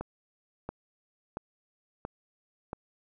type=click train; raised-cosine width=1 ms; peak=-21 dBFS; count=5; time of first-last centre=0.01-2.731 s; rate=1.47 Hz; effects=none